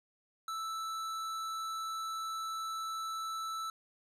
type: tone with tanh clipping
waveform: sine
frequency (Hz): 1318.5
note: E6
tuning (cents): 0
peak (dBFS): -38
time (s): 0.48-3.7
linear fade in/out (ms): 2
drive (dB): 17
effects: resampled to 32000 Hz